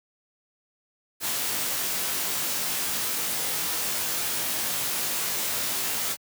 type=noise with comb filter; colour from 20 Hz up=white; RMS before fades=-28 dBFS; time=1.2-6.17 s; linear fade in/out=50 ms; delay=20 ms; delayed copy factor=-0.95; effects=high-pass 100 Hz 12 dB/octave